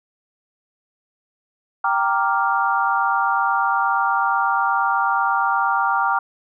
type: chord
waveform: sine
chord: G minor seventh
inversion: none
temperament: equal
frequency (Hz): 784 / 932.3 / 1174.7 / 1396.9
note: G5 / Bb5 / D6 / F6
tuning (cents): 0 / 0 / 0 / 0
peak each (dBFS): -22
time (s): 1.84-6.19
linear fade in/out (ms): 5
effects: none